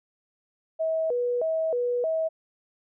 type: tone with vibrato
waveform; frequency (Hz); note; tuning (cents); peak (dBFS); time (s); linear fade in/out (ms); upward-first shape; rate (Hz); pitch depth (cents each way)
sine; 560; C#5; +18; -23; 0.79-2.29; 20; square; 1.6; 240
effects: none